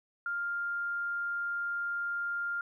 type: tone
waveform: sine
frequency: 1400 Hz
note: F6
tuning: 4 cents sharp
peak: -31 dBFS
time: 0.26-2.61 s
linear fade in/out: 2 ms
effects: 12-bit